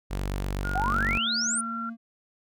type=tone; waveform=sawtooth; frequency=48.02 Hz; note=G1; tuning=35 cents flat; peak=-24 dBFS; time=0.1-1.19 s; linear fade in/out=20 ms
type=tone with vibrato; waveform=sine; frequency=1396.9 Hz; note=F6; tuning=in tune; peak=-31 dBFS; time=0.64-1.9 s; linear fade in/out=10 ms; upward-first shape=square; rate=1.6 Hz; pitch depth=38 cents each way
type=exponential sweep; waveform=sine; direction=up; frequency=712 to 9730 Hz; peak=-25 dBFS; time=0.75-1.61 s; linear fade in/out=5 ms
type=tone with pitch glide; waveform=triangle; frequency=225.9 to 229.3 Hz; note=A3 to A#3; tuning=+46 to -28 cents; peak=-32 dBFS; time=0.83-1.97 s; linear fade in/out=50 ms; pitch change=+26 cents; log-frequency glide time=1.27-1.76 s
effects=none